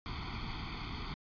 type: noise with comb filter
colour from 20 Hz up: pink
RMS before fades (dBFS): -40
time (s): 0.06-1.14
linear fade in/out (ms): 0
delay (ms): 0.89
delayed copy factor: +1
effects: resampled to 11025 Hz